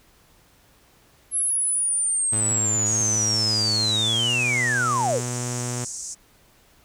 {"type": "linear sweep", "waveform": "sine", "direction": "down", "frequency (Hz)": [11070, 379.5], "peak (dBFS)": -20, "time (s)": [1.31, 5.21], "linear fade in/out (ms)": 50}
{"type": "tone with pitch glide", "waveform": "sawtooth", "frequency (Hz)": [108.4, 122.38], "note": ["A2", "B2"], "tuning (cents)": [-25, -15], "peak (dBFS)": -23, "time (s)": [2.32, 5.85], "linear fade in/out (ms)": 10, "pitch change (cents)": 210, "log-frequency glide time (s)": [4.02, 4.32]}
{"type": "band-pass noise", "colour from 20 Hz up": "pink", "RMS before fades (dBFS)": -34, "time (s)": [2.85, 6.15], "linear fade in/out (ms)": 20, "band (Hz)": [5900, 8500], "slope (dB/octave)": 48}
{"effects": ["pink hiss -57 dBFS RMS until 6.84 s"]}